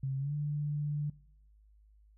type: tone with pitch glide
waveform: sine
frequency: 134.4 to 147.41 Hz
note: C3 to D3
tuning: +47 to +7 cents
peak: -31 dBFS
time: 0.03-1.1 s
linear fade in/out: 5 ms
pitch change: +160 cents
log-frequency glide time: 0.18-0.33 s
effects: noise-tail reverb RT60 0.7 s tail -22 dB re dry + added 52 Hz sine -59 dBFS peak until 2.17 s